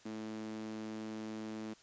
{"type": "tone with high-pass filter", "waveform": "sawtooth", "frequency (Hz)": 109, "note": "A2", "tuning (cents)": -16, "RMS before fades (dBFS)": -43, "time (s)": [0.05, 1.74], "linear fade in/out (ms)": 10, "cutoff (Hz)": 260, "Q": 7.1, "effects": ["white hiss -62 dBFS RMS until 1.82 s", "resampled to 16000 Hz"]}